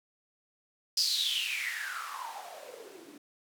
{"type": "noise with band-pass filter sweep", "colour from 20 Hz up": "blue", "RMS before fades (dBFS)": -35, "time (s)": [0.97, 3.18], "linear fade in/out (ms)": 5, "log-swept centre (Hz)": [5100, 280], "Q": 9, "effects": []}